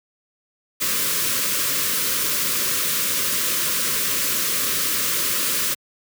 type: band-stop noise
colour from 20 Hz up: white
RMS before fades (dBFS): -22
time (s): 0.8-5.75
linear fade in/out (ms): 20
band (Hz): 600 to 1000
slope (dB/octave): 96
effects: high-pass 100 Hz 12 dB/octave